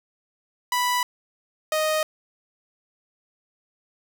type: tone pair in turn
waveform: sawtooth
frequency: 987 / 621.8 Hz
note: B5 / D#5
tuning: -1 / -1 cents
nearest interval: minor sixth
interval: 800 cents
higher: first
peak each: -17 dBFS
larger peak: neither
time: 0.72-1.03 / 1.72-2.03 s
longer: neither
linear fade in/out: 2 ms
effects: none